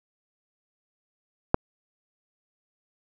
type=click; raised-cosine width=1 ms; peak=-3 dBFS; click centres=1.544 s; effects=none